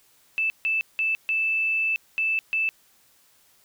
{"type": "tone bursts at uneven times", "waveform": "sine", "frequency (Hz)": 2637, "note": "E7", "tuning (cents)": 0, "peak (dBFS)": -21, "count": 6, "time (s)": [[0.38, 0.5], [0.65, 0.81], [0.99, 1.15], [1.29, 1.96], [2.18, 2.39], [2.53, 2.69]], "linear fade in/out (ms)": 0, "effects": ["white hiss -60 dBFS RMS until 3.64 s"]}